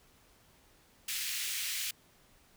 pink high-pass noise, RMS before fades -36 dBFS, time 1.08-1.91 s, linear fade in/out 5 ms, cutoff 2100 Hz, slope 24 dB/octave, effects pink hiss -64 dBFS RMS until 2.56 s

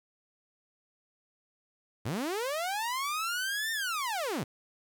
sawtooth linear two-way sweep, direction up then down, 90.6 to 1826 to 100 Hz, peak -27 dBFS, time 2.05-4.44 s, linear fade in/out 10 ms, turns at 3.72 s, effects 10-bit

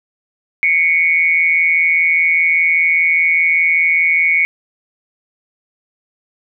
sine tone with amplitude modulation, 2217 Hz, C#7, in tune, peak -7 dBFS, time 0.63-4.45 s, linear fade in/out 0 ms, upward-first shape sine, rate 165 Hz, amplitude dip 70%, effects none

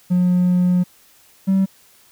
triangle tone pair in turn, 179.6 / 192.2 Hz, F3 / G3, +49 / -34 cents, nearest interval minor second, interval 117 cents, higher second, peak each -10 dBFS, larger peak neither, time 0.1-0.84 / 1.47-1.66 s, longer first, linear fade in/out 20 ms, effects tanh soft clip ceiling -8 dBFS + white hiss -52 dBFS RMS until 2.11 s

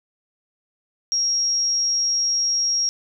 sine tone, 5600 Hz, F8, 4 cents sharp, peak -18 dBFS, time 1.12-2.89 s, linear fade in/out 0 ms, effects none

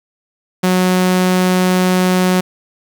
sawtooth tone, 183.4 Hz, F#3, 15 cents flat, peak -7 dBFS, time 0.63-2.41 s, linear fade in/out 10 ms, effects 7-bit

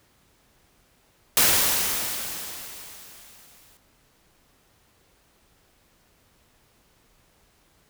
white noise with exponential decay, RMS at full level -17 dBFS, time 1.37-3.77 s, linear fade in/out 1 ms, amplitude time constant 520 ms, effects pink hiss -62 dBFS RMS until 7.89 s

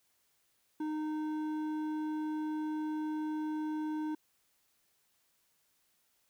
sine tone with hard clipping, 307.9 Hz, D#4, 18 cents flat, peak -35 dBFS, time 0.8-4.15 s, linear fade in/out 5 ms, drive 8 dB, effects white hiss -74 dBFS RMS until 6.29 s

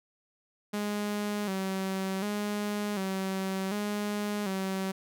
sawtooth tone with vibrato, 199 Hz, G3, 26 cents sharp, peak -26 dBFS, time 0.73-4.92 s, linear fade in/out 10 ms, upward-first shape square, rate 0.67 Hz, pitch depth 70 cents each way, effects none

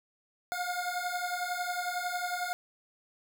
25% pulse beating tone pair, 710 / 721 Hz, F5 / F#5, +28 / -45 cents, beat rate 11 Hz, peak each -31 dBFS, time 0.52-2.53 s, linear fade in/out 0 ms, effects none

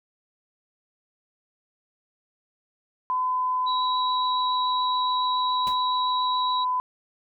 sine tone with pitch glide, 1013 to 1005.4 Hz, B5 to B5, +44 to +31 cents, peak -22 dBFS, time 3.1-6.8 s, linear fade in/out 0 ms, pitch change -13 cents, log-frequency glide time 3.3-4.62 s
sine tone with vibrato, 3896 Hz, B7, 24 cents flat, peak -29 dBFS, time 3.66-6.65 s, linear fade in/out 20 ms, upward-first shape triangle, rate 7.1 Hz, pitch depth 12 cents each way
pink noise with exponential decay, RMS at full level -35 dBFS, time 5.67-5.81 s, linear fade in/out 0 ms, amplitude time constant 29 ms
effects none

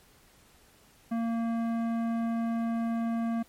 sine tone with tanh clipping, 229.9 Hz, A#3, 24 cents flat, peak -29 dBFS, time 1.11-3.43 s, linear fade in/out 10 ms, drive 14 dB, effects pink hiss -60 dBFS RMS until 3.48 s + MP3 64 kbps

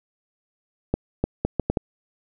accelerating click train, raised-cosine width 2 ms, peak -7 dBFS, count 6, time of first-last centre 0.94-1.772 s, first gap 300 ms, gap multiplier 0.7, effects none

